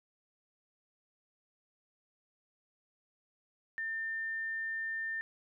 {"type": "tone", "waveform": "sine", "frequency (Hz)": 1800, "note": "A6", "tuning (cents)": 39, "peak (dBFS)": -34, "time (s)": [3.78, 5.21], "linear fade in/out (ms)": 0, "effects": []}